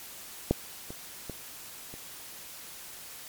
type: clicks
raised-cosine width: 2 ms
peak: -9 / -26 / -23 / -30 dBFS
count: 4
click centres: 0.51 / 0.905 / 1.297 / 1.94 s
effects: white hiss -45 dBFS RMS until 3.28 s + MP3 96 kbps